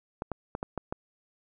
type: clicks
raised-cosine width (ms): 1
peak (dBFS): -18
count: 6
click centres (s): 0.221 / 0.317 / 0.551 / 0.629 / 0.777 / 0.925
effects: none